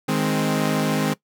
sawtooth chord, Ab major, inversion second, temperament equal, 155.56 / 207.7 / 261.6 Hz, Eb3 / Ab3 / C4, 0 / 0 / 0 cents, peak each -20 dBFS, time 0.08-1.14 s, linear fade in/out 10 ms, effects noise-tail reverb RT60 0.1 s tail -19 dB re dry

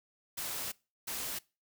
white noise bursts at uneven times, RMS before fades -38 dBFS, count 2, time 0.37-0.72 / 1.07-1.39 s, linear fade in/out 10 ms, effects noise-tail reverb RT60 0.3 s tail -23 dB re dry

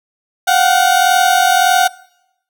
30% pulse tone pair together, 715 / 756.7 Hz, F5 / F#5, +41 / +39 cents, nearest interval minor second, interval 98 cents, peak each -10 dBFS, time 0.47-1.88 s, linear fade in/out 10 ms, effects noise-tail reverb RT60 0.8 s tail -22 dB re dry

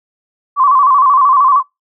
sine tone with vibrato, 1091 Hz, C#6, 28 cents flat, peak -6 dBFS, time 0.56-1.63 s, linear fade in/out 50 ms, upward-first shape square, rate 13 Hz, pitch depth 80 cents each way, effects noise-tail reverb RT60 0.2 s tail -26 dB re dry

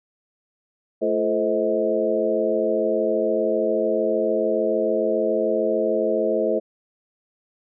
sine tone cluster, 220.8 / 340.2 / 435.2 / 522 / 635 Hz, A3 / F4 / A4 / C5 / D#5, +6 / -45 / -19 / -4 / +35 cents, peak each -29 / -26 / -24 / -24 / -24 dBFS, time 1.01-6.6 s, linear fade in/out 20 ms, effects none

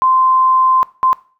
sine tone bursts at uneven times, 1039 Hz, C6, 12 cents flat, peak -9 dBFS, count 2, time 0.02-0.83 / 1.03-1.13 s, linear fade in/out 0 ms, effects noise-tail reverb RT60 0.4 s tail -19 dB re dry

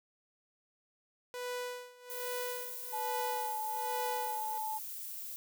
sawtooth tone with tremolo, 493.9 Hz, B4, in tune, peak -32 dBFS, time 1.34-4.58 s, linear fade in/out 0 ms, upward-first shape sine, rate 1.2 Hz, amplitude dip 90%
violet noise, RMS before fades -43 dBFS, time 2.1-5.36 s, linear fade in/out 0 ms
sine tone with vibrato, 864 Hz, A5, 32 cents flat, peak -35 dBFS, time 2.92-4.79 s, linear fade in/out 20 ms, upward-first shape sine, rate 1.3 Hz, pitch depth 8 cents each way
effects none

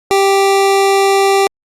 25% pulse tone, 392.4 Hz, G4, 2 cents sharp, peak -5 dBFS, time 0.11-1.47 s, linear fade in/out 0 ms, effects low-pass 11000 Hz 12 dB/octave + Opus 48 kbps

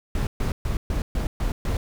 brown noise bursts, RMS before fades -24 dBFS, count 7, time 0.15-1.77 s, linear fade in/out 2 ms, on 120 ms, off 130 ms, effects none

